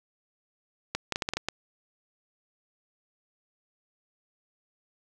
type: clicks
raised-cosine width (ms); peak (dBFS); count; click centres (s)
0.2; -11; 8; 0.95 / 1.123 / 1.159 / 1.222 / 1.289 / 1.336 / 1.37 / 1.486
effects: none